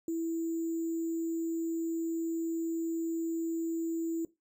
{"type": "tone with sample-and-hold", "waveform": "sine", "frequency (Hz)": 329.6, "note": "E4", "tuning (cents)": 0, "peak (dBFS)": -30, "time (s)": [0.08, 4.25], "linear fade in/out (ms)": 2, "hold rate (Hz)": 7350, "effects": ["noise-tail reverb RT60 0.2 s tail -18 dB re dry"]}